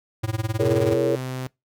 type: tone with tremolo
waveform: square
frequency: 110 Hz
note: A2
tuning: in tune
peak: -21 dBFS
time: 0.23-0.94 s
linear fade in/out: 10 ms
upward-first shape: sine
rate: 19 Hz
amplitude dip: 95%
type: chord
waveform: sine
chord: A# half-diminished seventh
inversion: second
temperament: just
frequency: 335.6 / 419.5 / 466.2 / 559.4 Hz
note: E4 / G#4 / A#4 / C#5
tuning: +31 / +17 / 0 / +16 cents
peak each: -24 dBFS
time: 0.59-1.16 s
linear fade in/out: 10 ms
type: tone with pitch glide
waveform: sawtooth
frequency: 128.2 to 129.02 Hz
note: C3 to C3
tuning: -35 to -24 cents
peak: -24 dBFS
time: 0.62-1.47 s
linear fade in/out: 0 ms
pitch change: +11 cents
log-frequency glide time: 0.88-1.08 s
effects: noise-tail reverb RT60 0.2 s tail -24 dB re dry